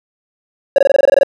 triangle tone bursts, 554.4 Hz, C#5, in tune, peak -3 dBFS, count 11, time 0.76-1.233 s, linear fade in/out 2 ms, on 23 ms, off 22 ms, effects none

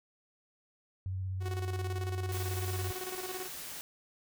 sine tone with vibrato, 94 Hz, F#2, 28 cents sharp, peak -33 dBFS, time 1.06-2.91 s, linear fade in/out 0 ms, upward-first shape triangle, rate 16 Hz, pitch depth 33 cents each way
sawtooth tone with tremolo, 370 Hz, F#4, in tune, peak -33 dBFS, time 1.4-3.49 s, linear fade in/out 50 ms, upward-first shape square, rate 18 Hz, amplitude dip 65%
white noise, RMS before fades -43 dBFS, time 2.32-3.81 s, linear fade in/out 0 ms
effects none

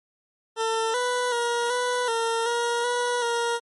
20% pulse tone with pitch steps, 449 / 494.3 / 474.5 / 493.8 / 457.6 / 473.4 / 486.8 / 470.1 Hz, A4 / B4 / A#4 / B4 / A#4 / A#4 / B4 / A#4, +35 / +1 / +31 / 0 / -32 / +27 / -25 / +15 cents, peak -18 dBFS, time 0.56-3.6 s, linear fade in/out 50 ms, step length 380 ms, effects MP3 48 kbps

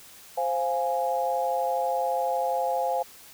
sine chord, F minor, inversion second, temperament equal, 523.3 / 698.5 / 830.6 Hz, C5 / F5 / Ab5, 0 / 0 / 0 cents, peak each -28 dBFS, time 0.37-3.03 s, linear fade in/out 10 ms, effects white hiss -49 dBFS RMS until 3.33 s

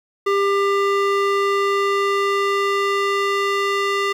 square tone with band-pass filter sweep, 398.2 Hz, G4, 27 cents sharp, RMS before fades -19 dBFS, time 0.26-4.13 s, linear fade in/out 10 ms, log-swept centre 1000 to 1800 Hz, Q 0.78, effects 8-bit

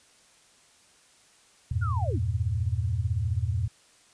sine chord, E diminished, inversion none, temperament equal, 82.41 / 98 / 116.54 Hz, E2 / G2 / Bb2, 0 / 0 / 0 cents, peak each -29 dBFS, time 1.71-3.68 s, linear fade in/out 5 ms
sine linear sweep, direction down, 1485 to 167.1 Hz, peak -32 dBFS, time 1.81-2.2 s, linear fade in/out 20 ms
effects white hiss -59 dBFS RMS until 4.13 s + resampled to 22050 Hz

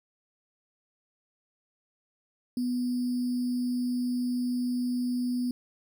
sine tone with sample-and-hold, 246.9 Hz, B3, in tune, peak -26 dBFS, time 2.57-5.51 s, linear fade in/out 2 ms, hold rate 4900 Hz, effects none

